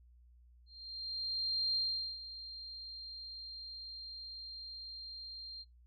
sine tone with ADSR envelope, 4186 Hz, C8, in tune, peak -30 dBFS, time 0.66-5.65 s, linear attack 1100 ms, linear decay 420 ms, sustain -14 dB, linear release 41 ms, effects noise-tail reverb RT60 0.2 s tail -24 dB re dry + added 60 Hz sine -59 dBFS peak until 5.86 s

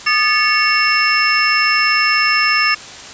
sine tone cluster, 1224 / 1737 / 2199 / 2740 / 5280 Hz, D#6 / A6 / C#7 / F7 / E8, -29 / -23 / -14 / -34 / +2 cents, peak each -18 dBFS, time 0.06-2.75 s, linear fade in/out 10 ms, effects white hiss -33 dBFS RMS until 3.13 s + resampled to 16000 Hz

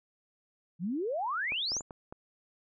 sine exponential sweep, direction up, 157.1 to 7459 Hz, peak -30 dBFS, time 0.79-1.82 s, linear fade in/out 50 ms
clicks, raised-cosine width 1 ms, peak -29 dBFS, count 6, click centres 1.521 / 1.719 / 1.767 / 1.808 / 1.908 / 2.125 s
effects none

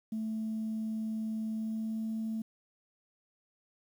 sine tone with pitch glide, 220 to 221.7 Hz, A3 to A3, 0 to +13 cents, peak -31 dBFS, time 0.12-2.42 s, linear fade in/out 5 ms, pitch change +13 cents, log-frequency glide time 1.57-2.13 s, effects tanh soft clip ceiling -29 dBFS + 10-bit

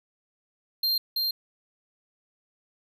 square tone with echo, 4186 Hz, C8, in tune, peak -23 dBFS, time 0.83-0.98 s, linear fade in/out 5 ms, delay 330 ms, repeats 1, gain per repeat -2 dB, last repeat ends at 1.31 s, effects none

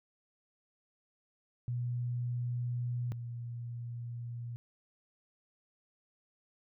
sine tone pair in turn, 121.7 / 118.99 Hz, B2 / A#2, -25 / +36 cents, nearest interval unison, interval 39 cents, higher first, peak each -32 / -38 dBFS, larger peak first, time 1.68-3.12 / 3.12-4.56 s, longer neither, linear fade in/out 0 ms, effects none

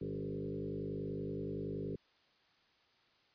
sine tone with frequency modulation, 281.5 Hz, C#4, 27 cents sharp, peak -37 dBFS, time 0.01-1.96 s, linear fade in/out 5 ms, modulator 50.6 Hz, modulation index 3.5, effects white hiss -70 dBFS RMS until 3.34 s + resampled to 11025 Hz

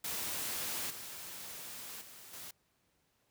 white noise with level steps, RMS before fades -38 / -46 / -53 / -47 dBFS, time 0.04-2.51 s, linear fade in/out 5 ms, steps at 0.9 / 2.01 / 2.33 s, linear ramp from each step 5 ms, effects pink hiss -75 dBFS RMS until 3.3 s + high-pass 60 Hz 12 dB/octave

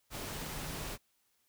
sine tone in noise, 155.56 Hz, D#3, in tune, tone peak -47 dBFS, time 0.34-0.87 s, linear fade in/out 50 ms, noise pink, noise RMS -41 dBFS, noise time 0.1-0.98 s, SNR -9 dB, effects white hiss -75 dBFS RMS until 1.48 s

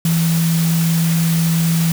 sine tone in noise, 165.1 Hz, E3, 3 cents sharp, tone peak -13 dBFS, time 0.05-1.92 s, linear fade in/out 2 ms, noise white, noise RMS -25 dBFS, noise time 0.05-1.92 s, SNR +9 dB, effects none

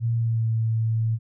sine tone with pitch glide, 116 to 112.37 Hz, A#2 to A2, -8 to +37 cents, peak -20 dBFS, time 0-1.19 s, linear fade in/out 50 ms, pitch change -55 cents, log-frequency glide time 0.14-0.48 s, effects none

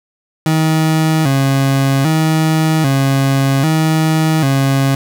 30% pulse tone with vibrato, 146.83 Hz, D3, in tune, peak -8 dBFS, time 0.46-4.95 s, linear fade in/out 2 ms, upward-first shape square, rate 0.63 Hz, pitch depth 130 cents each way, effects none

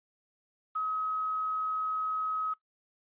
sine tone with quantisation, 1273 Hz, D#6, 39 cents sharp, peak -29 dBFS, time 0.75-2.54 s, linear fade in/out 10 ms, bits 9, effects noise-tail reverb RT60 0.1 s tail -17 dB re dry + resampled to 8000 Hz

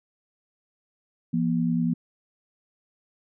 sine tone pair together, 170.27 / 240.4 Hz, F3 / B3, -44 / -46 cents, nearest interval tritone, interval 598 cents, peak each -24 dBFS, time 1.33-1.94 s, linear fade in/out 10 ms, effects none

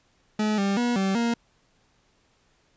40% pulse tone with pitch steps, 213.5 / 197.9 / 241.3 / 192.9 / 234.2 Hz, G#3 / G3 / B3 / G3 / A#3, +48 / +17 / -40 / -28 / +8 cents, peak -21 dBFS, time 0.39-1.34 s, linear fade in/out 5 ms, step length 190 ms, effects pink hiss -65 dBFS RMS until 2.76 s + resampled to 16000 Hz

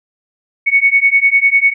sine beating tone pair, 2217 / 2227 Hz, C#7 / C#7, 0 / +7 cents, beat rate 10 Hz, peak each -11 dBFS, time 0.66-1.74 s, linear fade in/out 20 ms, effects none

